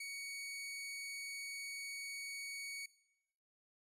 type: tone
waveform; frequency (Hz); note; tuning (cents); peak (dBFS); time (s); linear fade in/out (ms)
sawtooth; 2238; C#7; +16; -40; 0-2.86; 5
effects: noise-tail reverb RT60 0.9 s tail -21 dB re dry + resampled to 32000 Hz